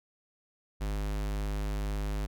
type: tone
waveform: square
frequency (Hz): 51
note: G#1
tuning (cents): -31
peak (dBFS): -31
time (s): 0.8-2.27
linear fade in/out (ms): 20
effects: none